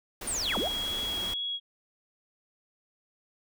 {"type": "band-stop noise", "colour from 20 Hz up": "pink", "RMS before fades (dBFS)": -39, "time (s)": [0.21, 1.34], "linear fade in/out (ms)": 5, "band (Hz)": [110, 180], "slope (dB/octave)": 96}
{"type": "linear two-way sweep", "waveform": "sine", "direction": "down then up", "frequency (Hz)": [9410, 174.61, 806], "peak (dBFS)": -29, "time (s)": [0.27, 0.68], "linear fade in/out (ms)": 5, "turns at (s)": 0.58}
{"type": "tone with vibrato", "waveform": "sine", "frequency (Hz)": 3322, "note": "G#7", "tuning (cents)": 0, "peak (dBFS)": -30, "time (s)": [0.43, 1.6], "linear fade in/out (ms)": 50, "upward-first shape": "sine", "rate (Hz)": 2.3, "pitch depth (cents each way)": 8}
{"effects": []}